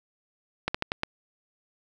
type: slowing click train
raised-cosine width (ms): 0.3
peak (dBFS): -10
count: 5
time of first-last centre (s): 0.68-1.034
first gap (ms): 65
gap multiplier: 1.21
effects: none